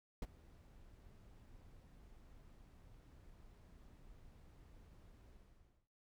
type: noise with ADSR envelope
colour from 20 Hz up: brown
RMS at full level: -39 dBFS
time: 0.22-5.89 s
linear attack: 4 ms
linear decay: 31 ms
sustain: -22 dB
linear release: 590 ms
effects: noise-tail reverb RT60 0.2 s tail -23 dB re dry